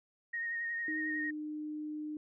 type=tone with vibrato; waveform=sine; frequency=1860 Hz; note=A#6; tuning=4 cents flat; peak=-34 dBFS; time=0.33-1.31 s; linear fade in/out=10 ms; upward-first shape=sine; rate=11 Hz; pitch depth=22 cents each way
type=tone with pitch glide; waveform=sine; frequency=311.1 to 303.3 Hz; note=D#4 to D#4; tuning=0 to -44 cents; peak=-37 dBFS; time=0.88-2.17 s; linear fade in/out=2 ms; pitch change=-44 cents; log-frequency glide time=1.04-1.23 s
effects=none